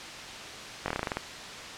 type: slowing click train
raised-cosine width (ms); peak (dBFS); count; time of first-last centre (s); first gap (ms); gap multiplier
0.5; -14; 10; 0.86-1.17; 21; 1.12
effects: white hiss -40 dBFS RMS until 1.77 s + low-pass 5000 Hz 12 dB/octave